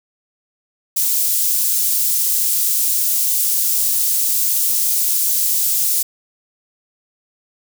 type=high-pass noise; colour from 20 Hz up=white; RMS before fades=-17 dBFS; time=0.96-6.03 s; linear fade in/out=10 ms; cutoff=7000 Hz; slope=12 dB/octave; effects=none